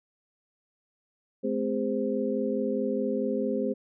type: tone cluster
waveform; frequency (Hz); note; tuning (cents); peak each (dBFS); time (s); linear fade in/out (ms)
sine; 214.1 / 258.8 / 406.2 / 519; A3 / C4 / G#4 / C5; -47 / -19 / -38 / -14; -31; 1.43-3.74; 20
effects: none